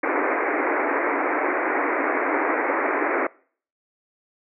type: band-pass noise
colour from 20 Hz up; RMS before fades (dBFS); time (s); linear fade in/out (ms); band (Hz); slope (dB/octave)
pink; -23; 0.03-3.27; 5; 270 to 2300; 96
effects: noise-tail reverb RT60 0.5 s tail -24 dB re dry